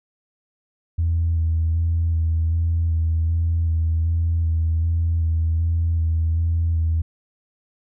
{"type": "tone with vibrato", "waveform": "sine", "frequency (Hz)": 82.3, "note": "E2", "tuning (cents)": -2, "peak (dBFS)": -16, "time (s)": [0.98, 7.02], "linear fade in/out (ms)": 10, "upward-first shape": "square", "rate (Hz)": 1.3, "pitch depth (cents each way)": 20, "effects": ["tanh soft clip ceiling -13 dBFS"]}